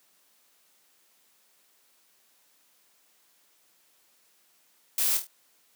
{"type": "noise with echo", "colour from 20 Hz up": "blue", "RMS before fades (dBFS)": -26, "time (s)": [4.98, 5.17], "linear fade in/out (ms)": 2, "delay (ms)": 25, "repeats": 4, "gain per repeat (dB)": -6, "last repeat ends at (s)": 5.27, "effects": ["white hiss -65 dBFS RMS until 5.75 s", "high-pass 200 Hz 12 dB/octave"]}